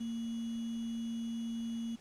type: tone with sample-and-hold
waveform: sine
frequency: 230 Hz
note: A#3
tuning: 23 cents flat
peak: -35 dBFS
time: 0-1.96 s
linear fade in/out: 10 ms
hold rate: 3150 Hz
effects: pink hiss -60 dBFS RMS until 2 s + low-pass 8000 Hz 12 dB/octave